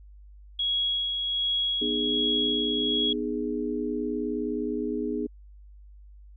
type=tone with tremolo; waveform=sine; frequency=3322 Hz; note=G#7; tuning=in tune; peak=-23 dBFS; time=0.59-3.13 s; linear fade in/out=5 ms; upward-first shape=sine; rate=1.3 Hz; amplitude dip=35%
type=chord; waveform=sine; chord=G# minor; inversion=first; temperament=equal with one note detuned; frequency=246.9 / 306.3 / 415.3 Hz; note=B3 / D#4 / G#4; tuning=0 / -27 / 0 cents; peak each=-31 dBFS; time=1.81-5.27 s; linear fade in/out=10 ms
effects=added 50 Hz sine -46 dBFS peak until 6.36 s